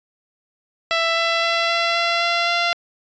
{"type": "tone with pitch steps", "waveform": "10% pulse", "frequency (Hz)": [664, 668.2, 672.5, 676.8, 681.1, 685.4, 689.8], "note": ["E5", "E5", "E5", "E5", "F5", "F5", "F5"], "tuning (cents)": [12, 23, 34, 45, -44, -33, -22], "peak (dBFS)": -9, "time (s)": [0.91, 2.73], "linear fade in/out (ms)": 0, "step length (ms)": 260, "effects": ["resampled to 16000 Hz"]}